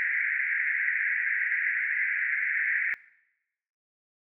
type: band-pass noise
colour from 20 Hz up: white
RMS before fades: -28 dBFS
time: 0-2.94 s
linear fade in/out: 0 ms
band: 1600 to 2200 Hz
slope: 96 dB/octave
effects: noise-tail reverb RT60 0.9 s tail -21 dB re dry